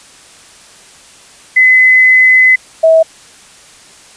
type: tone pair in turn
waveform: sine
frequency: 2027 / 646.8 Hz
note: B6 / E5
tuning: +45 / -33 cents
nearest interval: octave + minor sixth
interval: 1978 cents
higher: first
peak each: -3 dBFS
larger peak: neither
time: 1.56-2.56 / 2.83-3.03 s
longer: first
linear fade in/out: 10 ms
effects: white hiss -39 dBFS RMS until 4.16 s + resampled to 22050 Hz